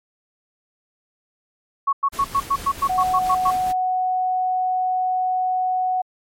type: tone bursts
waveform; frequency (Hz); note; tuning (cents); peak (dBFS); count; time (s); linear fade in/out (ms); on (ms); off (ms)
sine; 1108.7; C#6; 0; -15; 11; 1.87-3.509; 10; 59; 99
type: noise with tremolo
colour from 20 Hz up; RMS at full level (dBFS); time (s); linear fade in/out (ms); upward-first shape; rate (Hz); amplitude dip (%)
pink; -34; 2.12-3.73; 20; sine; 4.5; 35
type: tone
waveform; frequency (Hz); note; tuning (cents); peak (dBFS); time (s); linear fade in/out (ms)
sine; 740; F#5; 0; -18; 2.89-6.02; 10
effects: MP3 64 kbps